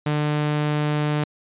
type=tone; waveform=sawtooth; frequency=149.4 Hz; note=D3; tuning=30 cents sharp; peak=-16 dBFS; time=0.06-1.24 s; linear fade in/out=5 ms; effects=resampled to 8000 Hz